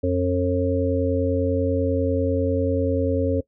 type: harmonic tone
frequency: 90.1 Hz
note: F#2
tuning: 45 cents flat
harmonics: 1 / 3 / 5 / 6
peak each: -24 / -24 / -24 / -24 dBFS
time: 0.03-3.41 s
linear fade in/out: 10 ms
effects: noise-tail reverb RT60 0.1 s tail -20 dB re dry